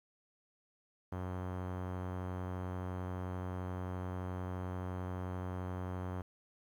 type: tone with low-pass filter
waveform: sawtooth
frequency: 91.5 Hz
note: F#2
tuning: 19 cents flat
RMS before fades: -40 dBFS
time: 1.12-6.22 s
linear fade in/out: 5 ms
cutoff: 1200 Hz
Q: 1.4
effects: 11-bit